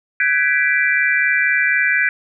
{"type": "chord", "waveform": "sine", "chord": "G# half-diminished seventh", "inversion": "third", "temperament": "equal with one note detuned", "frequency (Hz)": [1517.2, 1661.2, 1975.5, 2349], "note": ["F#6", "G#6", "B6", "D7"], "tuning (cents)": [43, 0, 0, 0], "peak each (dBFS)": -19, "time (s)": [0.2, 2.09], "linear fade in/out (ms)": 2, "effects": []}